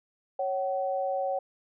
sine tone pair together, 552 / 757.3 Hz, C#5 / F#5, -7 / +40 cents, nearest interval perfect fourth, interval 547 cents, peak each -29 / -30 dBFS, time 0.39-1.39 s, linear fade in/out 5 ms, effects none

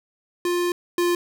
square tone pair in turn, 351.6 / 349.6 Hz, F4 / F4, +12 / +2 cents, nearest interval unison, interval 10 cents, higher first, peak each -21 / -19 dBFS, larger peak second, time 0.45-0.72 / 0.98-1.15 s, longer first, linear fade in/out 2 ms, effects none

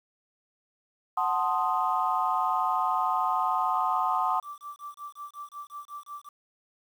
sine chord, F# diminished seventh, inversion none, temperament equal, 740 / 880 / 1046.5 / 1244.5 Hz, F#5 / A5 / C6 / Eb6, 0 / 0 / 0 / 0 cents, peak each -29 / -30 / -28 / -29 dBFS, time 1.17-4.4 s, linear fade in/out 5 ms
sine tone with tremolo, 1168 Hz, D6, 10 cents flat, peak -35 dBFS, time 3.73-6.29 s, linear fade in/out 5 ms, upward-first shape sine, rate 5.5 Hz, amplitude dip 95%
effects tanh soft clip ceiling -13 dBFS + 9-bit

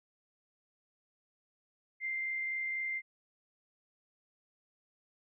sine tone with amplitude modulation, 2093 Hz, C7, in tune, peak -32 dBFS, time 2-3.02 s, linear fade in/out 50 ms, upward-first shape sine, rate 64 Hz, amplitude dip 25%, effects none

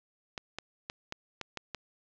clicks, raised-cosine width 0.2 ms, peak -19 dBFS, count 7, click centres 0.378 / 0.586 / 0.899 / 1.124 / 1.413 / 1.573 / 1.747 s, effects low-pass 6000 Hz 12 dB/octave + 9-bit

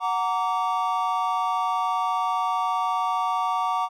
triangle chord, Gb augmented, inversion none, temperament just, 740 / 925 / 1156.2 Hz, Gb5 / Bb5 / D6, 0 / -14 / -27 cents, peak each -25 / -25 / -24 dBFS, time 0-3.89 s, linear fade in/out 50 ms, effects none

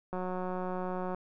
click train, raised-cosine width 1 ms, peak -23 dBFS, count 187, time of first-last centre 0.13-1.146 s, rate 183 Hz, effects none

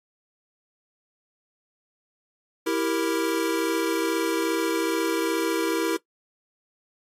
square chord, E diminished, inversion none, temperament equal, 329.6 / 392 / 466.2 Hz, E4 / G4 / Bb4, 0 / 0 / 0 cents, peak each -26 / -30 / -28 dBFS, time 2.66-5.97 s, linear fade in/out 10 ms, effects noise-tail reverb RT60 0.1 s tail -18 dB re dry + AAC 48 kbps

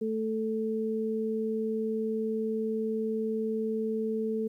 sine tone pair together, 220 / 440 Hz, A3 / A4, 0 / 0 cents, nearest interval octave, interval 1200 cents, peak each -31 / -30 dBFS, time 0.01-4.48 s, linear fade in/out 10 ms, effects 11-bit

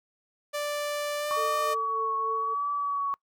sawtooth tone with pitch glide, 587.3 to 605.6 Hz, D5 to D#5, 0 to -47 cents, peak -25 dBFS, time 0.53-1.75 s, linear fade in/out 20 ms, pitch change +53 cents, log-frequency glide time 1.18-1.41 s
sine tone with vibrato, 1128 Hz, C#6, 30 cents sharp, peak -26 dBFS, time 1.31-3.14 s, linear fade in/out 0 ms, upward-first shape triangle, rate 0.89 Hz, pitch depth 39 cents each way
sine tone with tremolo, 446.6 Hz, A4, 26 cents sharp, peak -31 dBFS, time 1.36-2.55 s, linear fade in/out 20 ms, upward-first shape triangle, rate 3.4 Hz, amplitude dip 70%
effects noise-tail reverb RT60 0.1 s tail -25 dB re dry

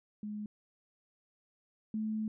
sine tone pair in turn, 210 / 217 Hz, G#3 / A3, +19 / -24 cents, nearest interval minor second, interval 57 cents, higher second, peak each -37 / -32 dBFS, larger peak second, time 0.23-0.46 / 1.94-2.28 s, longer second, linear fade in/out 2 ms, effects none

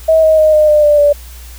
sine tone with pitch steps, 641 / 630.7 / 620.6 / 610.6 / 600.8 / 591.2 / 581.7 Hz, E5 / D#5 / D#5 / D#5 / D5 / D5 / D5, -49 / +23 / -5 / -33 / +39 / +11 / -17 cents, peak -5 dBFS, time 0.08-1.13 s, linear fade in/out 10 ms, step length 150 ms, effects added 60 Hz sine -30 dBFS peak until 1.58 s + white hiss -38 dBFS RMS until 1.58 s

